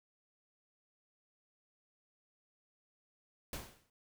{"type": "noise with exponential decay", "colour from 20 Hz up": "pink", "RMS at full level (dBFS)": -40, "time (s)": [3.53, 3.9], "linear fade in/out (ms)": 2, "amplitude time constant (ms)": 79, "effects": []}